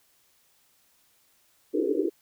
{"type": "band-pass noise", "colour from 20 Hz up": "pink", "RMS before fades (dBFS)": -26, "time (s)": [1.73, 2.1], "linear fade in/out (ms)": 20, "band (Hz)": [290, 480], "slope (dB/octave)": 96, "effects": ["white hiss -65 dBFS RMS until 2.21 s"]}